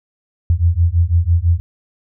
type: beating tone pair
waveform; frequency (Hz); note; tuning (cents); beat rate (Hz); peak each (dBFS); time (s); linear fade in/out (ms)
sine; 82.41 / 88.41; E2 / F2; 0 / +22; 6; -14; 0.5-1.6; 0
effects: none